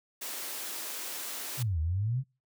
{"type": "high-pass noise", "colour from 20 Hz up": "white", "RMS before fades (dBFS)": -38, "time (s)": [0.21, 1.63], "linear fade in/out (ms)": 10, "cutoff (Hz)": 250, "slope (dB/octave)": 24}
{"type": "exponential two-way sweep", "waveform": "sine", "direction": "down then up", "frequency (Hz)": [139.6, 75.8, 139.6], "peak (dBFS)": -27, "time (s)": [1.57, 2.24], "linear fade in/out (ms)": 50, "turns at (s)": 1.8}
{"effects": ["noise-tail reverb RT60 0.3 s tail -26 dB re dry"]}